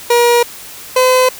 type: tone pair in turn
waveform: 30% pulse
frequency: 477.3 / 510 Hz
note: A#4 / C5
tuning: +41 / -44 cents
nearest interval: minor second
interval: 115 cents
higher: second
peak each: -5 dBFS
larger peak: neither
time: 0.1-0.43 / 0.96-1.29 s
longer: neither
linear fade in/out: 5 ms
effects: white hiss -32 dBFS RMS until 1.39 s